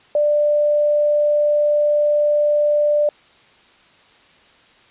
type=tone; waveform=sine; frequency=592 Hz; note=D5; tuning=14 cents sharp; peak=-13 dBFS; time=0.15-3.09 s; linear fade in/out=2 ms; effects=white hiss -51 dBFS RMS until 4.9 s + resampled to 8000 Hz